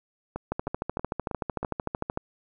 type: two click trains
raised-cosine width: 1 ms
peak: -18 / -14 dBFS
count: 5 / 23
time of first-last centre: 0.36-1.63 / 0.52-2.174 s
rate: 3.15 / 13.3 Hz
effects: none